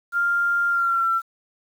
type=tone with pitch glide; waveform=sine; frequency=1396.9 to 1350.1 Hz; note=F6 to E6; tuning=0 to +41 cents; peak=-18 dBFS; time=0.12-1.22 s; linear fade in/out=50 ms; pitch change=-59 cents; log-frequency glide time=0.69-1.08 s; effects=8-bit